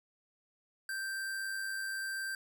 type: tone with amplitude modulation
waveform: square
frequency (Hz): 1568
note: G6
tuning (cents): 0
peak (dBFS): -35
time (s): 0.89-2.35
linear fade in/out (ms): 2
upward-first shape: sine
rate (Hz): 101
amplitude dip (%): 30
effects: none